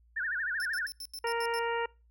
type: tone with vibrato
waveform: sine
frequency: 1622 Hz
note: G#6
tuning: 41 cents flat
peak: -30 dBFS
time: 0.16-0.87 s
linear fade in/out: 10 ms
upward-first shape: sine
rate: 13 Hz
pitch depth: 210 cents each way
type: tone bursts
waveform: sawtooth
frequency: 5320 Hz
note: E8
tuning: 15 cents sharp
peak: -36 dBFS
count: 8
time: 0.6-1.59 s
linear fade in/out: 0 ms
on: 52 ms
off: 82 ms
type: harmonic tone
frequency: 466.2 Hz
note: A#4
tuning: in tune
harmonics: 1 / 2 / 3 / 4 / 5 / 6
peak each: -32 / -33 / -39 / -39 / -45 / -43 dBFS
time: 1.24-1.86 s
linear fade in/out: 5 ms
effects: noise-tail reverb RT60 0.3 s tail -25 dB re dry + added 58 Hz sine -60 dBFS peak until 2.1 s